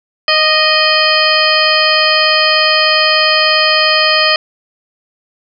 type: harmonic tone with a mistuned harmonic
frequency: 622.3 Hz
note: D#5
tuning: in tune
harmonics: 1 / 2 / 3 / 4 / 5 / 7 / 8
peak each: -16 / -16 / -16 / -16 / -16 / -16 / -16 dBFS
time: 0.28-4.36 s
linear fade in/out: 2 ms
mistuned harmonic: 2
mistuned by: -19 cents
effects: none